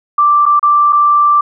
sine tone with dropouts, 1174.7 Hz, D6, in tune, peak -6 dBFS, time 0.18-1.41 s, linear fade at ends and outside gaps 5 ms, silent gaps 0.456-0.462 / 0.595-0.628 / 0.925-0.929 s, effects none

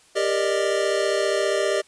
square chord, Eb major seventh, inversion first, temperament equal with one note detuned, 396.1 / 466.2 / 587.3 / 622.3 Hz, G4 / Bb4 / D5 / Eb5, +18 / 0 / 0 / 0 cents, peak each -25 / -29 / -27 / -26 dBFS, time 0.15-1.82 s, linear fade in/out 20 ms, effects white hiss -55 dBFS RMS until 1.87 s + resampled to 22050 Hz

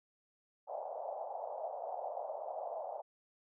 white band-pass noise, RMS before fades -42 dBFS, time 0.67-3.02 s, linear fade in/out 20 ms, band 570 to 780 Hz, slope 48 dB/octave, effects none

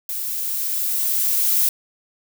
violet noise with level ramp, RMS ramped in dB -27 to -17 dBFS, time 0.09-1.69 s, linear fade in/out 2 ms, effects none

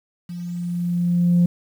sine tone with level ramp, 174.61 Hz, F3, in tune, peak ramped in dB -29 to -10 dBFS, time 0.29-1.46 s, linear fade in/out 5 ms, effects tanh soft clip ceiling -10 dBFS + 8-bit

